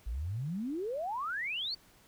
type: exponential sweep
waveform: sine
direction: up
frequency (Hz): 50.5 to 4650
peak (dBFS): -33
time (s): 0.06-1.75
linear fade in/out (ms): 10
effects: pink hiss -62 dBFS RMS until 2.07 s